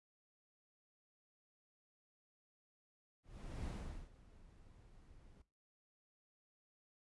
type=noise with ADSR envelope; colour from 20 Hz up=brown; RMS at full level=-42 dBFS; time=3.23-5.42 s; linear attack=440 ms; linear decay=420 ms; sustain=-20 dB; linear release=5 ms; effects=noise-tail reverb RT60 0.3 s tail -18 dB re dry + resampled to 24000 Hz